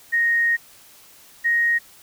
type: tone pair in turn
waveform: sine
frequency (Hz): 1864.7 / 1872.8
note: A#6 / A#6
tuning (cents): 0 / +8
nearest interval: unison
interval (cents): 8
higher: second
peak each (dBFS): -16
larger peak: neither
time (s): 0.12-0.57 / 1.44-1.79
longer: first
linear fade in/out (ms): 20
effects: white hiss -49 dBFS RMS until 2.02 s